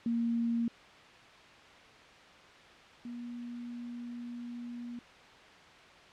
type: tone pair in turn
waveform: sine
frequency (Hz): 233.1 / 239.9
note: A#3 / A#3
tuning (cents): 0 / +50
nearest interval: unison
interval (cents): 50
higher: second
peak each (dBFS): -28 / -39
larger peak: first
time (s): 0.06-0.68 / 3.05-4.99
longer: second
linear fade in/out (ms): 2
effects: white hiss -54 dBFS RMS until 6.12 s + low-pass 3000 Hz 12 dB/octave